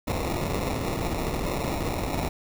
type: noise with sample-and-hold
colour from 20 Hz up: pink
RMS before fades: -28 dBFS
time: 0.07-2.29 s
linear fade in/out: 10 ms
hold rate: 1575 Hz
effects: none